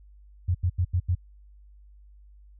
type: tone bursts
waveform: sine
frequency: 88.6 Hz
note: F2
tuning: 25 cents sharp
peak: -20 dBFS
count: 5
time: 0.48-1.152 s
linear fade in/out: 10 ms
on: 68 ms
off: 83 ms
effects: added 50 Hz sine -49 dBFS peak until 2.59 s